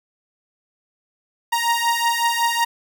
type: beating tone pair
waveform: sawtooth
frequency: 932.3 / 937.7 Hz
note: A#5 / A#5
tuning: 0 / +10 cents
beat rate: 5.4 Hz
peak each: -17 dBFS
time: 1.52-2.65 s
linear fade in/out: 10 ms
effects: none